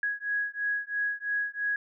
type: beating tone pair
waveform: sine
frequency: 1661.2 / 1664.2 Hz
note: G#6 / G#6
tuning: 0 / +3 cents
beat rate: 3 Hz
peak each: -31 dBFS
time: 0.03-1.76 s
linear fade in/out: 2 ms
effects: none